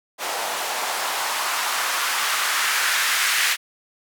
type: noise with band-pass filter sweep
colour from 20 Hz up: blue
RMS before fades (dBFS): -23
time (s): 0.18-3.57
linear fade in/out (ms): 50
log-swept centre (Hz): 680 to 1800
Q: 1.6
effects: none